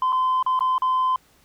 sine tone with dropouts, 1028 Hz, C6, 31 cents flat, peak -16 dBFS, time 0.02-1.16 s, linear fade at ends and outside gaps 2 ms, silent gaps 0.123-0.127 / 0.427-0.463 / 0.592-0.607 / 0.781-0.82 s, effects tanh soft clip ceiling -16 dBFS + pink hiss -58 dBFS RMS until 1.44 s

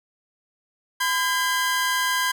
sawtooth tone pair together, 1014 / 1610.8 Hz, B5 / G6, +45 / +47 cents, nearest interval minor sixth, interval 802 cents, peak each -20 dBFS, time 1-2.32 s, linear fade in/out 10 ms, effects none

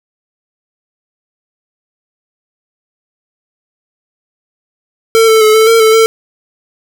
square tone with pitch steps, 451.2 / 442.3 / 431.3 / 440.4 / 455.9 / 439.5 / 448 Hz, A4 / A4 / A4 / A4 / A#4 / A4 / A4, +44 / +9 / -35 / +2 / -39 / -2 / +31 cents, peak -5 dBFS, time 5.15-6.06 s, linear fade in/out 0 ms, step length 130 ms, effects none

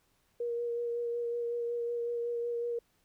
sine tone with vibrato, 473.4 Hz, A#4, 27 cents sharp, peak -31 dBFS, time 0.4-2.79 s, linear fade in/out 5 ms, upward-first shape sine, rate 5.4 Hz, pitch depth 15 cents each way, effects pink hiss -72 dBFS RMS until 3.04 s

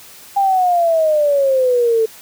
sine exponential sweep, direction down, 804 to 440 Hz, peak -11 dBFS, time 0.36-2.06 s, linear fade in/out 10 ms, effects white hiss -40 dBFS RMS until 2.21 s + high-pass 60 Hz 12 dB/octave

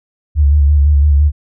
sine tone with vibrato, 72.6 Hz, D2, 19 cents flat, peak -6 dBFS, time 0.35-1.32 s, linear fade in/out 50 ms, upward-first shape square, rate 5.9 Hz, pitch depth 45 cents each way, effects none

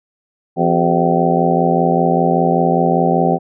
harmonic tone with a mistuned harmonic, 85.1 Hz, F2, 44 cents flat, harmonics 2 / 3 / 4 / 5 / 6 / 7 / 8 / 9, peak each -17 / -20 / -20 / -22 / -21 / -23 / -21 / -17 dBFS, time 0.56-3.39 s, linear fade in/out 50 ms, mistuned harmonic 4, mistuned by +140 cents, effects none

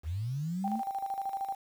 sine linear sweep, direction up, 70.5 to 233.1 Hz, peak -31 dBFS, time 0.03-0.82 s, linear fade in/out 50 ms
sine tone with tremolo, 784 Hz, G5, in tune, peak -30 dBFS, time 0.64-1.55 s, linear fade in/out 5 ms, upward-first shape square, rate 13 Hz, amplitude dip 60%
effects 9-bit

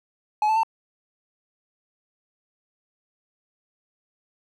triangle tone with pitch steps, 849 / 876 / 898 Hz, G#5 / A5 / A5, +38 / -8 / +35 cents, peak -16 dBFS, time 0.42-0.633 s, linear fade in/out 2 ms, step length 71 ms, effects none

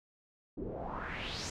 pink noise with low-pass filter sweep, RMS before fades -40 dBFS, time 0.57-1.5 s, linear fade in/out 5 ms, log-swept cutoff 310 to 7000 Hz, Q 3.6, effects none

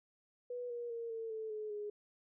sine tone with pitch steps, 490 / 476.9 / 464.1 / 451.7 / 439.6 / 427.8 / 416.3 Hz, B4 / A#4 / A#4 / A4 / A4 / A4 / G#4, -14 / +39 / -8 / +45 / -2 / -49 / +4 cents, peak -39 dBFS, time 0.5-1.9 s, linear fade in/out 5 ms, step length 200 ms, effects none

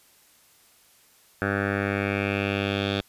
10% pulse tone with low-pass filter sweep, 100 Hz, G2, 35 cents sharp, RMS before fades -26 dBFS, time 1.42-3.01 s, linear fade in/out 0 ms, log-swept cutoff 1600 to 3600 Hz, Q 3.8, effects white hiss -58 dBFS RMS until 3.08 s + resampled to 32000 Hz

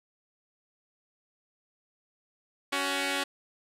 5% pulse tone pair together, 280 / 373.8 Hz, C#4 / F#4, +18 / +18 cents, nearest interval perfect fourth, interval 500 cents, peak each -18 / -21 dBFS, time 2.72-3.24 s, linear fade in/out 10 ms, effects low-pass 11000 Hz 12 dB/octave

